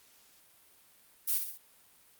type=noise with echo; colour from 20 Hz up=violet; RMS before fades=-29 dBFS; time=1.27-1.39 s; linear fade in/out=20 ms; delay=63 ms; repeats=3; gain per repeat=-6 dB; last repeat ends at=1.579 s; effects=white hiss -62 dBFS RMS until 2.19 s + Opus 48 kbps